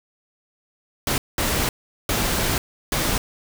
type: noise bursts at uneven times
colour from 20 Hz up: pink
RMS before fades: -22 dBFS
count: 4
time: 1.07-1.18 / 1.38-1.69 / 2.09-2.58 / 2.92-3.18 s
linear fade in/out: 2 ms
effects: none